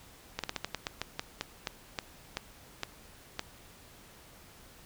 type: slowing click train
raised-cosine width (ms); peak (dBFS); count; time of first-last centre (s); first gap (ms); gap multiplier
0.2; -15; 15; 0.39-3.394; 47; 1.21
effects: pink hiss -55 dBFS RMS until 4.85 s